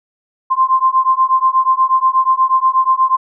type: beating tone pair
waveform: sine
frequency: 1043 / 1051.3 Hz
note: C6 / C6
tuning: -6 / +8 cents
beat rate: 8.3 Hz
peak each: -13 dBFS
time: 0.5-3.17 s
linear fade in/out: 20 ms
effects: none